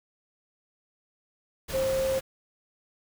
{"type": "tone in noise", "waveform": "sine", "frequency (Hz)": 531, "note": "C5", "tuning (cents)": 25, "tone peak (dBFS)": -24, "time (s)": [1.73, 2.2], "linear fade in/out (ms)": 20, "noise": "pink", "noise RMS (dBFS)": -36, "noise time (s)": [1.68, 2.21], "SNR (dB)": 9, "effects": []}